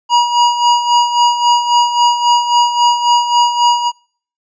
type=tone with tremolo; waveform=square; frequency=959 Hz; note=A#5; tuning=49 cents sharp; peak=-7 dBFS; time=0.09-3.92 s; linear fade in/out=50 ms; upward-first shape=sine; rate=3.7 Hz; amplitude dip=65%; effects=noise-tail reverb RT60 0.5 s tail -26 dB re dry + resampled to 16000 Hz